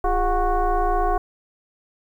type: tone with frequency modulation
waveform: sine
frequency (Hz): 349.2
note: F4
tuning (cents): 0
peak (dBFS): -17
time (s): 0.04-1.18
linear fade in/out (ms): 5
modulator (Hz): 377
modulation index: 1.9
effects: 9-bit